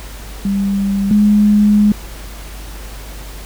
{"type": "tone pair in turn", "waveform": "sine", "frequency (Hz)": [198, 208.3], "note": ["G3", "G#3"], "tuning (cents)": [18, 5], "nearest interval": "minor second", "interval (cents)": 87, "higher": "second", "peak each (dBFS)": [-13, -7], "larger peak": "second", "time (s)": [[0.45, 1.11], [1.11, 1.92]], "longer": "second", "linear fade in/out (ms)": 2, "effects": ["added 50 Hz sine -29 dBFS peak until 3.45 s", "pink hiss -35 dBFS RMS until 3.45 s"]}